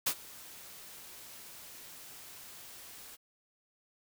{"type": "noise with ADSR envelope", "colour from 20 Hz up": "white", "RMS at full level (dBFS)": -28, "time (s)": [0.06, 3.17], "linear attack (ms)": 10, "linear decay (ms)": 68, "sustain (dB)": -22, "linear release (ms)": 29, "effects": []}